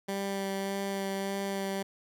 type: tone with vibrato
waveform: 15% pulse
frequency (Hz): 196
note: G3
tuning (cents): 0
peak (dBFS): -25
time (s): 0.08-1.83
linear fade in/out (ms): 10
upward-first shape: sine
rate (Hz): 1.7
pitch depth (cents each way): 12
effects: none